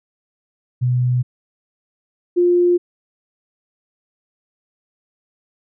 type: tone pair in turn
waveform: sine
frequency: 124.6 / 352.4 Hz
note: B2 / F4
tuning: +16 / +16 cents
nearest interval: octave + tritone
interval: 1800 cents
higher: second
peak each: -14 / -11 dBFS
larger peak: second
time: 0.81-1.23 / 2.36-2.78 s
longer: neither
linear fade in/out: 20 ms
effects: none